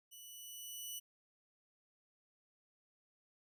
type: tone with level ramp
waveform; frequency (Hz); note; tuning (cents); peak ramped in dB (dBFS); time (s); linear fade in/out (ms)
10% pulse; 2960; F#7; 0; -45 to -34; 0.11-1; 20
effects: none